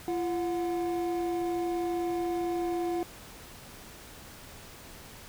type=tone pair together; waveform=triangle; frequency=342.6 / 725.9 Hz; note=F4 / F#5; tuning=-33 / -33 cents; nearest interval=octave + minor second; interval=1300 cents; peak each=-27 / -33 dBFS; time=0.08-3.03 s; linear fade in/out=0 ms; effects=pink hiss -48 dBFS RMS until 5.28 s